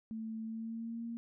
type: tone with pitch glide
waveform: sine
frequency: 222.1 to 232.2 Hz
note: A3 to A#3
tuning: +16 to -7 cents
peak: -38 dBFS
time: 0.11-1.17 s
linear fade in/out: 0 ms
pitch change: +77 cents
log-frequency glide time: 0.43-1.05 s
effects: none